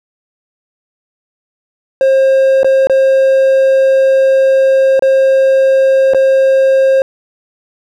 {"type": "tone with dropouts", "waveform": "triangle", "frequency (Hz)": 534, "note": "C5", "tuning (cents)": 35, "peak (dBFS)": -4, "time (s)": [2.01, 7.02], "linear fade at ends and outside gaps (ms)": 1, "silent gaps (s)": [[2.632, 2.645], [2.871, 2.897], [4.994, 5.023], [6.136, 6.146]], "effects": []}